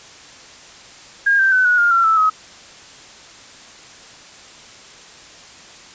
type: tone with pitch steps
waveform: sine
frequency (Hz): 1621 / 1565.8 / 1512.4 / 1460.9 / 1411.2 / 1363.1 / 1316.7 / 1271.8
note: G#6 / G6 / F#6 / F#6 / F6 / F6 / E6 / D#6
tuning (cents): -42 / -2 / +38 / -22 / +18 / -42 / -2 / +38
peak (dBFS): -11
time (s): 1.26-2.3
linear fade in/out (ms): 10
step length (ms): 130
effects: white hiss -41 dBFS RMS until 5.94 s + resampled to 16000 Hz